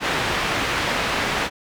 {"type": "low-pass noise", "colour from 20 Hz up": "white", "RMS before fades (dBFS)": -23, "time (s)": [0, 1.5], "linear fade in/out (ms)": 50, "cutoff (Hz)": 2400, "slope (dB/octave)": 12, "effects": []}